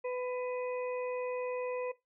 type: harmonic tone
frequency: 499.5 Hz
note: B4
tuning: 20 cents sharp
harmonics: 1 / 2 / 4 / 5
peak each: -33 / -44 / -51 / -48 dBFS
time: 0.04-1.92 s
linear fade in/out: 10 ms
effects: noise-tail reverb RT60 0.2 s tail -18 dB re dry